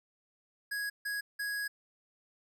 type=tone bursts at uneven times; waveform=square; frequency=1661.2 Hz; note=G#6; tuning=in tune; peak=-34 dBFS; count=3; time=0.71-0.9 / 1.05-1.21 / 1.39-1.68 s; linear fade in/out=10 ms; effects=none